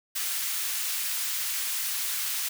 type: high-pass noise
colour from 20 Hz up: white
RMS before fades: -30 dBFS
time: 0.15-2.49 s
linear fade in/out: 10 ms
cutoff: 1500 Hz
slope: 12 dB/octave
effects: none